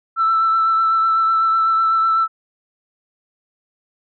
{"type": "tone with vibrato", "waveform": "sine", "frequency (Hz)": 1328, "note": "E6", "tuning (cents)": 12, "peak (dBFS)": -12, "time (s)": [0.16, 2.28], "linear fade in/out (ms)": 50, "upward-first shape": "triangle", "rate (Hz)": 8, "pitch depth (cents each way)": 21, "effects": ["tanh soft clip ceiling -9 dBFS"]}